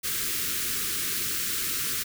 white band-stop noise, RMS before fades -29 dBFS, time 0.03-2.04 s, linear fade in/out 20 ms, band 450 to 1200 Hz, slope 48 dB/octave, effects none

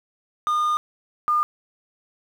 triangle / sine tone pair in turn, 1217 / 1211.2 Hz, D#6 / D#6, -39 / -47 cents, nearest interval unison, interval 8 cents, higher first, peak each -17 dBFS, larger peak neither, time 0.47-0.77 / 1.28-1.43 s, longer first, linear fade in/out 0 ms, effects 8-bit

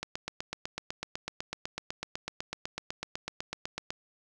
click train, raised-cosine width 0.2 ms, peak -17 dBFS, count 32, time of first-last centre 0.03-3.905 s, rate 8 Hz, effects none

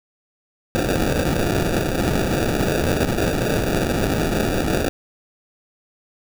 blue noise with sample-and-hold, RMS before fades -20 dBFS, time 0.75-4.89 s, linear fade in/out 0 ms, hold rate 1050 Hz, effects none

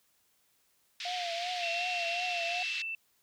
pink band-pass noise, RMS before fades -39 dBFS, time 1-2.82 s, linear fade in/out 2 ms, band 2300 to 4600 Hz, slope 24 dB/octave
triangle tone with vibrato, 701 Hz, F5, 6 cents sharp, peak -33 dBFS, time 1.05-2.63 s, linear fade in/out 5 ms, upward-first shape triangle, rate 2.7 Hz, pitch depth 73 cents each way
sine tone with pitch glide, 2700 to 2664 Hz, E7 to E7, +41 to +18 cents, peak -34 dBFS, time 1.63-2.95 s, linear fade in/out 2 ms, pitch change -23 cents, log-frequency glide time 2.23-2.51 s
effects white hiss -71 dBFS RMS until 3.22 s

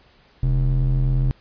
triangle ring-modulated tone, 84.5 Hz, E2, 43 cents sharp, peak -11 dBFS, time 0.43-1.31 s, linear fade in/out 0 ms, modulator 45.9 Hz, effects pink hiss -55 dBFS RMS until 1.4 s + resampled to 11025 Hz

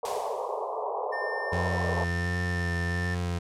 pink band-pass noise, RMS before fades -32 dBFS, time 0.03-2.04 s, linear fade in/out 2 ms, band 410 to 1100 Hz, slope 96 dB/octave
white noise with exponential decay, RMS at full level -36 dBFS, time 0.05-0.84 s, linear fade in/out 2 ms, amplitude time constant 170 ms
triangle tone with pitch glide, 1800 to 1784.5 Hz, A6 to A6, +39 to +24 cents, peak -31 dBFS, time 1.12-3.15 s, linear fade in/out 10 ms, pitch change -15 cents, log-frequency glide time 1.61-3.02 s
30% pulse tone with vibrato, 87.31 Hz, F2, in tune, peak -25 dBFS, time 1.52-3.39 s, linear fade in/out 10 ms, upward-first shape sine, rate 1.4 Hz, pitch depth 28 cents each way
effects low-pass 9000 Hz 12 dB/octave

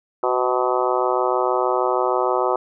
harmonic tone with a mistuned harmonic, 126.4 Hz, B2, 41 cents sharp, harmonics 3 / 4 / 5 / 6 / 7 / 8 / 9 / 10, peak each -23 / -24 / -25 / -26 / -26 / -27 / -28 / -28 dBFS, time 0.23-2.56 s, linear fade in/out 2 ms, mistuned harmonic 3, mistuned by -26 cents, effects none

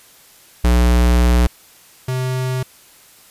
square tone pair in turn, 60.3 / 128.66 Hz, B1 / C3, -41 / -29 cents, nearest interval octave + minor second, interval 1312 cents, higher second, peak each -11 / -19 dBFS, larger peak first, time 0.64-1.47 / 2.08-2.63 s, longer first, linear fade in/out 5 ms, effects white hiss -47 dBFS RMS until 3.3 s + resampled to 32000 Hz

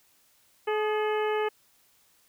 harmonic tone with a mistuned harmonic, 427.4 Hz, G#4, 50 cents sharp, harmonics 1 / 2 / 3 / 4 / 5 / 6 / 7, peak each -26 / -32 / -36 / -38 / -40 / -42 / -43 dBFS, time 0.67-1.49 s, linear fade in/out 10 ms, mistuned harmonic 3, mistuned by -51 cents, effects white hiss -64 dBFS RMS until 2.28 s

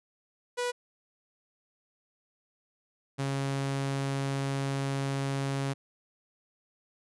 sawtooth tone pair in turn, 489.3 / 137.31 Hz, B4 / C#3, -16 / -16 cents, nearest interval octave + minor seventh, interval 2200 cents, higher first, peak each -25 dBFS, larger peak neither, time 0.57-0.72 / 3.18-5.74 s, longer second, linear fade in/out 20 ms, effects resampled to 24000 Hz

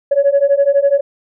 sine beating tone pair, 554.4 / 566.4 Hz, C#5 / C#5, 0 / +37 cents, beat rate 12 Hz, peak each -12 / -11 dBFS, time 0.11-1.01 s, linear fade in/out 10 ms, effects tanh soft clip ceiling -4 dBFS

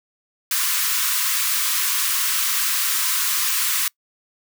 white high-pass noise, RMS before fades -21 dBFS, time 0.51-3.88 s, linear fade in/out 2 ms, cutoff 980 Hz, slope 96 dB/octave, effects noise-tail reverb RT60 0.1 s tail -25 dB re dry

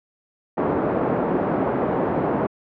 pink band-pass noise, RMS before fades -22 dBFS, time 0.57-2.47 s, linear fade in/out 10 ms, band 220 to 820 Hz, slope 12 dB/octave, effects low-pass 2000 Hz 12 dB/octave

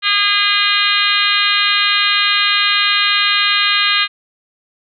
harmonic tone with a mistuned harmonic, 408.3 Hz, G#4, 29 cents flat, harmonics 3 / 4 / 5 / 6 / 7 / 8 / 9 / 10, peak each -20 / -20 / -20 / -20 / -20 / -20 / -20 / -20 dBFS, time 0.02-4.08 s, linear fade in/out 50 ms, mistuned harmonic 8, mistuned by -28 cents, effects none

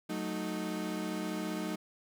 35% pulse chord, D# diminished, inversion first, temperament equal, 185 / 220 / 311.1 Hz, F#3 / A3 / D#4, 0 / 0 / 0 cents, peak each -37 / -38 / -36 dBFS, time 0.09-1.76 s, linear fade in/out 10 ms, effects none

